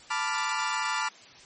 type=chord; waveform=30% pulse; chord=B half-diminished seventh; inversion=third; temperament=equal; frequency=880 / 987.8 / 1174.7 / 1396.9 Hz; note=A5 / B5 / D6 / F6; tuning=0 / 0 / 0 / 0 cents; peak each=-30 dBFS; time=0.1-1.09 s; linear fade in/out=10 ms; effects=white hiss -51 dBFS RMS until 1.45 s + MP3 32 kbps